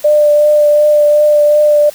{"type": "tone with vibrato", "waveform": "sine", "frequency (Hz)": 595, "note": "D5", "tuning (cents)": 22, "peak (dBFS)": -5, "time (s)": [0.04, 1.9], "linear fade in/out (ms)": 10, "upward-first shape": "triangle", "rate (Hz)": 2.7, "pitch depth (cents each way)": 16, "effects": ["white hiss -35 dBFS RMS until 1.94 s"]}